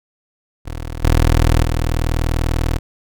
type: tone with level steps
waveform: 20% pulse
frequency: 40.28 Hz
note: E1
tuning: 39 cents flat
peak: -20 / -6 / -11 dBFS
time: 0.65-2.79 s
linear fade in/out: 20 ms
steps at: 1.03 / 1.63 s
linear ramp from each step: 5 ms
effects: none